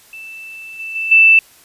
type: tone with level steps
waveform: sine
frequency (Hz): 2651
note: E7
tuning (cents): +9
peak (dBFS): -30 / -24 / -18 / -5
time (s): 0.13-1.39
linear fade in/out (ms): 2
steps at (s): 0.79 / 0.95 / 1.11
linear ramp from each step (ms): 10
effects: white hiss -47 dBFS RMS until 1.64 s + resampled to 32000 Hz